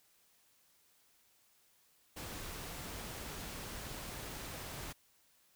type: noise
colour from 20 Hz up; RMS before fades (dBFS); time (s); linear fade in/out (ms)
pink; -45; 2.16-4.93; 10
effects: white hiss -70 dBFS RMS until 5.55 s